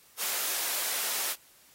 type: high-pass noise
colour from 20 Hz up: white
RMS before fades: -31 dBFS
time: 0.17-1.36 s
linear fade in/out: 50 ms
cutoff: 460 Hz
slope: 12 dB/octave
effects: white hiss -59 dBFS RMS until 1.74 s + AAC 48 kbps